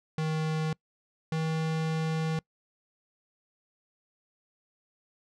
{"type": "tone pair in turn", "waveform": "square", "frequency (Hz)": [157.3, 159.59], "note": ["D#3", "D#3"], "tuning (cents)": [19, 44], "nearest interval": "unison", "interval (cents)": 25, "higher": "second", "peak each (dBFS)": -28, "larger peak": "neither", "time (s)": [[0.18, 0.73], [1.32, 2.39]], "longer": "second", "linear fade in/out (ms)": 2, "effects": ["noise-tail reverb RT60 0.1 s tail -25 dB re dry", "low-pass 6000 Hz 12 dB/octave"]}